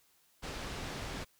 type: low-pass noise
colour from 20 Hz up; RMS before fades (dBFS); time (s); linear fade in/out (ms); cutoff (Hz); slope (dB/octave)
pink; -41; 0.42-1.25; 20; 5900; 12
effects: white hiss -69 dBFS RMS until 1.39 s